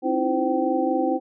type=tone cluster; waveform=sine; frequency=266.1 / 314.3 / 338.8 / 517 / 772 Hz; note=C4 / D#4 / E4 / C5 / G5; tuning=+29 / +18 / +48 / -21 / -27 cents; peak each=-26 dBFS; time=0.02-1.2 s; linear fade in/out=50 ms; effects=none